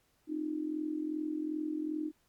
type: tone with amplitude modulation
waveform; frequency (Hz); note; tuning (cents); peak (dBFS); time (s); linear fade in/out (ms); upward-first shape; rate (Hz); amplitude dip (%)
sine; 307.1; D#4; -23; -29; 0.27-2.12; 50; sine; 42.6; 75
effects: pink hiss -72 dBFS RMS until 2.28 s + MP3 96 kbps